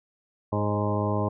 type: harmonic tone with a mistuned harmonic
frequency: 103.83 Hz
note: G#2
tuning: in tune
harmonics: 1 / 2 / 3 / 4 / 5 / 6 / 8 / 9 / 10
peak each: -27 / -31 / -33 / -33 / -34 / -32 / -35 / -37 / -34 dBFS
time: 0.52-1.29 s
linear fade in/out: 10 ms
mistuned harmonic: 5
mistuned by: +21 cents
effects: none